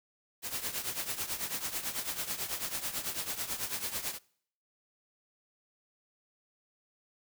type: noise with tremolo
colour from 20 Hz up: white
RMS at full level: -33 dBFS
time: 0.42-4.19 s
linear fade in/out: 50 ms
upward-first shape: triangle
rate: 9.1 Hz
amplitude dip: 80%
effects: noise-tail reverb RT60 0.6 s tail -23 dB re dry